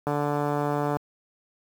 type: click train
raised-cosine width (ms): 1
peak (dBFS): -13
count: 132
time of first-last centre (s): 0.07-0.967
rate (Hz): 146
effects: high-pass 60 Hz 12 dB/octave + 7-bit